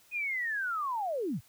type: linear sweep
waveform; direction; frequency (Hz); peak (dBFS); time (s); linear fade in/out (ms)
sine; down; 2511 to 86.2; -30; 0.11-1.41; 50
effects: white hiss -62 dBFS RMS until 1.48 s